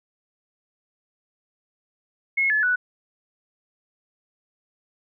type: tone with pitch steps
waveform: sine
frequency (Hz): 2171 / 1719 / 1480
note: C#7 / A6 / F#6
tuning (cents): -37 / -41 / 0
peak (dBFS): -18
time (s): 2.37-2.76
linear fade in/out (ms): 10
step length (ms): 130
effects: none